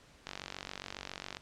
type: click train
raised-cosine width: 0.2 ms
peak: -22 dBFS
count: 53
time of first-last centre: 0.27-1.369 s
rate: 47.3 Hz
effects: pink hiss -60 dBFS RMS until 1.41 s + low-pass 7000 Hz 12 dB/octave